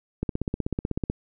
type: click train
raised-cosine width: 3 ms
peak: -13 dBFS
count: 15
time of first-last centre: 0.23-1.1 s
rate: 16.1 Hz
effects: none